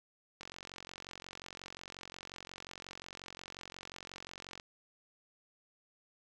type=click train; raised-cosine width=0.2 ms; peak=-28 dBFS; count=192; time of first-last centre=0.41-4.599 s; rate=45.6 Hz; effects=none